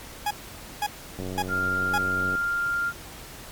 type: tone bursts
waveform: 40% pulse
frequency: 831 Hz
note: G#5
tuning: 1 cent sharp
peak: -22 dBFS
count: 4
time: 0.26-1.982 s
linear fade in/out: 5 ms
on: 48 ms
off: 510 ms
type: click train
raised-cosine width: 2 ms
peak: -21 dBFS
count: 109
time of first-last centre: 1.19-2.353 s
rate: 92.9 Hz
type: tone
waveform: sine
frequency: 1396.9 Hz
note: F6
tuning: in tune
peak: -23 dBFS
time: 1.48-2.93 s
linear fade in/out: 50 ms
effects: pink hiss -42 dBFS RMS until 3.51 s + MP3 96 kbps